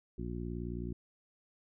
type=harmonic tone; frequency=59.3 Hz; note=A#1; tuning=30 cents sharp; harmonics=1 / 2 / 3 / 4 / 5 / 6; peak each=-41 / -43 / -43 / -44 / -48 / -45 dBFS; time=0.18-0.93 s; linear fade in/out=5 ms; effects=none